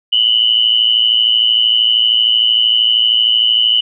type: tone pair together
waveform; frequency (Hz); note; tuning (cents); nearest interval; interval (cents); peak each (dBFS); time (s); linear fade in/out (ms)
sine; 2920 / 3033; F#7 / F#7; -24 / +42; minor second; 66; -12; 0.12-3.81; 10
effects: none